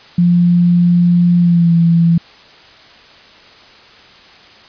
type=tone with pitch glide; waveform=sine; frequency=174.61 to 168.08 Hz; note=F3 to E3; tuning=0 to +34 cents; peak=-7 dBFS; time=0.18-2.18 s; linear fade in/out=5 ms; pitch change=-66 cents; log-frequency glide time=1.39-1.73 s; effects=white hiss -41 dBFS RMS until 4.68 s + resampled to 11025 Hz